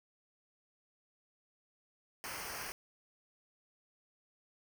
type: noise with comb filter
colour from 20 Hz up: pink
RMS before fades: -43 dBFS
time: 2.24-2.72 s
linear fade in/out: 0 ms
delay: 0.27 ms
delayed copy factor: -0.75
effects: none